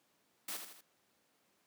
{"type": "noise with echo", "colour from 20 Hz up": "white", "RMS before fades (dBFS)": -41, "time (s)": [0.48, 0.57], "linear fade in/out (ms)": 5, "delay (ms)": 80, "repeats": 3, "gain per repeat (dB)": -6, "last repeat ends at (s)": 0.81, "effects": ["pink hiss -74 dBFS RMS until 1.66 s", "high-pass 200 Hz 12 dB/octave"]}